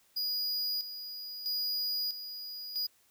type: tone with tremolo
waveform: square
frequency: 4902 Hz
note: D#8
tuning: 27 cents flat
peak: -31 dBFS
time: 0.16-2.87 s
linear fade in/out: 10 ms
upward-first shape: square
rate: 0.77 Hz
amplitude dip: 65%
effects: white hiss -67 dBFS RMS until 3.1 s